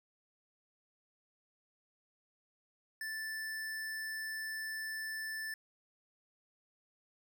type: tone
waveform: square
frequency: 1760 Hz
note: A6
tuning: in tune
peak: -39 dBFS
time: 3.01-5.54 s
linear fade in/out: 2 ms
effects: 12-bit